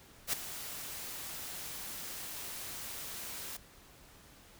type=noise with ADSR envelope; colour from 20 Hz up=white; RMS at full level=-30 dBFS; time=0.27-3.57 s; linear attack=60 ms; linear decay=7 ms; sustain=-13 dB; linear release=6 ms; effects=pink hiss -58 dBFS RMS until 4.59 s